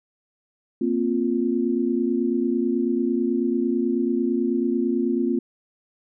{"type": "chord", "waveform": "sine", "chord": "Bb suspended second", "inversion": "none", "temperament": "just", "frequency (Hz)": [233.1, 262.2, 349.6], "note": ["Bb3", "C4", "F4"], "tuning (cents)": [0, 4, 2], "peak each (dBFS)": -24, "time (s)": [0.81, 5.39], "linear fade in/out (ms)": 5, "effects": []}